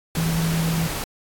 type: tone in noise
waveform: sine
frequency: 163.9 Hz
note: E3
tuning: 10 cents flat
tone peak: -20 dBFS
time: 0.17-0.87 s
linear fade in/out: 2 ms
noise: pink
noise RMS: -28 dBFS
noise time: 0.15-1.04 s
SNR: +5 dB
effects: AAC 64 kbps